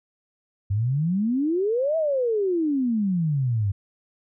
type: exponential two-way sweep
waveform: sine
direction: up then down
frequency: 95.3 to 659 to 95.3 Hz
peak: -20 dBFS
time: 0.7-3.72 s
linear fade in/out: 10 ms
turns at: 1.97 s
effects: none